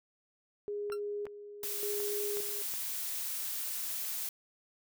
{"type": "tone with tremolo", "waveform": "sine", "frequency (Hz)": 411.8, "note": "G#4", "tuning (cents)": -15, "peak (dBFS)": -34, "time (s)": [0.68, 2.62], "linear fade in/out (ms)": 0, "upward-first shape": "square", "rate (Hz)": 0.87, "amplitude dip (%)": 70}
{"type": "click train", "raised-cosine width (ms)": 0.5, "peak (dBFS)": -32, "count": 6, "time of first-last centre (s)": [0.9, 2.738], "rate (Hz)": 2.72}
{"type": "tone with exponential decay", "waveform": "40% pulse", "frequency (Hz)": 1366, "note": "F6", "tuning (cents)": -39, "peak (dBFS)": -35, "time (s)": [0.92, 1], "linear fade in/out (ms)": 2, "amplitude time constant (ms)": 16}
{"type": "noise", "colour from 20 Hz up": "blue", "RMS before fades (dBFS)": -37, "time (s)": [1.63, 4.29], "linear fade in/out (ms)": 2}
{"effects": []}